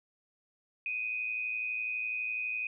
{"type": "tone with amplitude modulation", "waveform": "sine", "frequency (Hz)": 2496, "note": "D#7", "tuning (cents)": 5, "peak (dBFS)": -29, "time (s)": [0.86, 2.67], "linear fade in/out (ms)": 2, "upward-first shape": "sine", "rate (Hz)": 112, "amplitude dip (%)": 60, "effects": []}